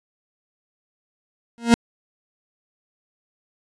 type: tone with exponential growth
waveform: 40% pulse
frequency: 233.9 Hz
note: A#3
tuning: 6 cents sharp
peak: -6 dBFS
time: 1.58-1.74 s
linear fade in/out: 0 ms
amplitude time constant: 34 ms
effects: resampled to 22050 Hz